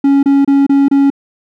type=tone bursts; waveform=triangle; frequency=277.9 Hz; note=C#4; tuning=4 cents sharp; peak=-4 dBFS; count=5; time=0.04-1.102 s; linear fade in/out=5 ms; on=190 ms; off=28 ms; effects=none